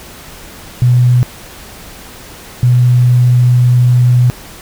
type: tone pair in turn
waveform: sine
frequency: 123.47 / 123.47 Hz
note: B2 / B2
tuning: 0 / 0 cents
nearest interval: unison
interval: 0 cents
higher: neither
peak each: -5 dBFS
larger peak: neither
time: 0.82-1.23 / 2.63-4.3 s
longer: second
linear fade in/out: 0 ms
effects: pink hiss -33 dBFS RMS until 4.61 s